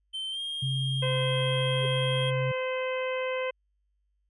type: tone with pitch glide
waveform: triangle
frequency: 3100 to 3226 Hz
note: G7 to G7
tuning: -20 to +49 cents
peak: -30 dBFS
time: 0.13-2.31 s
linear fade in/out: 20 ms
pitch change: +69 cents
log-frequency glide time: 0.3-0.4 s
type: tone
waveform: sine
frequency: 132.9 Hz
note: C3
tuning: 27 cents sharp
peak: -27 dBFS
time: 0.62-2.52 s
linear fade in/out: 10 ms
type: harmonic tone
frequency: 515 Hz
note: C5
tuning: 28 cents flat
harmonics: 1 / 2 / 3 / 4 / 5 / 6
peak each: -29 / -37 / -41 / -38 / -39 / -44 dBFS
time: 1.02-3.51 s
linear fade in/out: 10 ms
type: tone with exponential growth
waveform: sine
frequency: 416.4 Hz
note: G#4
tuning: 5 cents sharp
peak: -32 dBFS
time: 1.76-1.86 s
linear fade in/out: 5 ms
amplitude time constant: 21 ms
effects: added 50 Hz sine -70 dBFS peak until 4.29 s + resampled to 24000 Hz